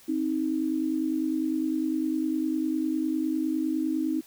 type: tone pair together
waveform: sine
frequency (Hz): 263.8 / 313.7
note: C4 / D#4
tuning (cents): +14 / +14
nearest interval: minor third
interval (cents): 300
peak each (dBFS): -29 / -26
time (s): 0.08-4.21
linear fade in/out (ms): 10
effects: white hiss -54 dBFS RMS until 4.26 s